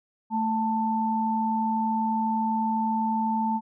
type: tone pair together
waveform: sine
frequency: 221.5 / 886 Hz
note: A3 / A5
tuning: +12 / +12 cents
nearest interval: 2 octaves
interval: 2400 cents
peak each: -26 / -25 dBFS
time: 0.3-3.61 s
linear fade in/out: 50 ms
effects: none